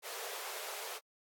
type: high-pass noise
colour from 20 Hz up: pink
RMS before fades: -43 dBFS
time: 0.02-1 s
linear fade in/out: 50 ms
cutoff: 390 Hz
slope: 96 dB/octave
effects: AAC 64 kbps